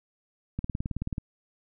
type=click train; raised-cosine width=5 ms; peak=-18 dBFS; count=12; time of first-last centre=0.59-1.181 s; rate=18.6 Hz; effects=none